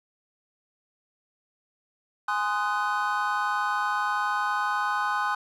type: chord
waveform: triangle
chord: Ab dominant seventh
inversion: none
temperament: just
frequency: 830.6 / 1038.3 / 1245.9 / 1495.1 Hz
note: Ab5 / C6 / Eb6 / Gb6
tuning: 0 / -14 / +2 / +18 cents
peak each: -28 dBFS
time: 2.28-5.35 s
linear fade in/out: 5 ms
effects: none